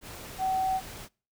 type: tone in noise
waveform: sine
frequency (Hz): 758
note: F#5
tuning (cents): +42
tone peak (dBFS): -25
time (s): 0.38-0.81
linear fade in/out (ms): 50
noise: pink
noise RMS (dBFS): -43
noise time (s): 0.01-1.09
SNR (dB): +15
effects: noise-tail reverb RT60 0.4 s tail -26 dB re dry